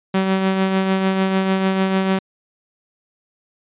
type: tone with tremolo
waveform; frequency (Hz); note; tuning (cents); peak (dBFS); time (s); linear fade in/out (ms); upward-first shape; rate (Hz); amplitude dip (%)
sawtooth; 190.8; G3; -47; -10; 0.14-2.19; 5; triangle; 6.7; 45
effects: resampled to 8000 Hz